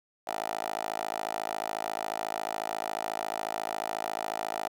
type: tone with high-pass filter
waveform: 10% pulse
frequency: 54.1 Hz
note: A1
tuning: 29 cents flat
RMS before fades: -34 dBFS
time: 0.27-4.68 s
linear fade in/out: 5 ms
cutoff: 660 Hz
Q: 3.7
effects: none